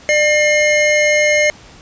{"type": "tone pair together", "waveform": "square", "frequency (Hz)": [599.4, 2136], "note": ["D5", "C7"], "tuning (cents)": [35, 35], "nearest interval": "octave + minor seventh", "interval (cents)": 2200, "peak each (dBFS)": -14, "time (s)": [0.09, 1.5], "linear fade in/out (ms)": 0, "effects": ["pink hiss -41 dBFS RMS until 1.81 s", "resampled to 16000 Hz"]}